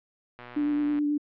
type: click train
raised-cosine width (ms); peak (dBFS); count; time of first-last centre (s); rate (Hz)
0.3; -25; 74; 0.39-0.988; 122
type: tone with vibrato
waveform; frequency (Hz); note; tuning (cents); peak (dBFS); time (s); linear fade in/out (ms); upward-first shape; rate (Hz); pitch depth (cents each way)
sine; 293.7; D4; 0; -23; 0.56-1.18; 10; sine; 9.3; 17
effects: low-pass 2000 Hz 12 dB/octave